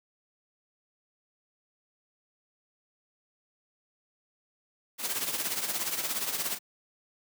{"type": "noise with tremolo", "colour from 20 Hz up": "white", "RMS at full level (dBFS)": -29, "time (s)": [4.98, 6.59], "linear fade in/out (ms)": 50, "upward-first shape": "triangle", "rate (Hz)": 17, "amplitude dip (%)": 70, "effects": ["high-pass 150 Hz 12 dB/octave"]}